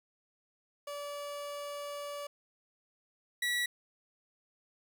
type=tone pair in turn; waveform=30% pulse; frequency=577 / 1940.8 Hz; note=D5 / B6; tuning=-31 / -31 cents; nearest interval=octave + major sixth; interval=2100 cents; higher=second; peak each=-36 / -27 dBFS; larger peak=second; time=0.87-2.27 / 3.42-3.66 s; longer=first; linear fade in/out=5 ms; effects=11-bit